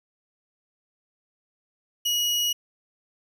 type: tone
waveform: 30% pulse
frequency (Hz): 2905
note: F#7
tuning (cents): -32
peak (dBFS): -19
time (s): 2.05-2.53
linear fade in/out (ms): 10
effects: none